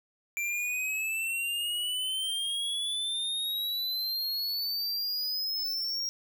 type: exponential sweep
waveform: square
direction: up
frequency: 2349 to 5620 Hz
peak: -30 dBFS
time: 0.37-6.09 s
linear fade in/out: 0 ms
effects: none